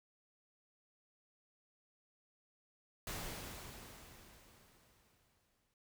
pink noise with exponential decay, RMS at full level -42 dBFS, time 3.07-5.74 s, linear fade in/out 2 ms, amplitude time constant 580 ms, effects noise-tail reverb RT60 0.1 s tail -20 dB re dry

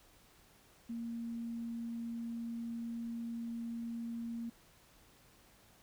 sine tone, 232.2 Hz, A#3, 7 cents flat, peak -38 dBFS, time 0.89-4.5 s, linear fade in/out 10 ms, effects pink hiss -64 dBFS RMS until 5.82 s

